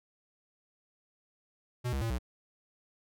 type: tone with pitch steps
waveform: square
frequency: 123.3 / 68 / 114 / 61.9 Hz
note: B2 / C#2 / A#2 / B1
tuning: -2 / -33 / -38 / +5 cents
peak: -31 dBFS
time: 1.84-2.188 s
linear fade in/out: 20 ms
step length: 87 ms
effects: none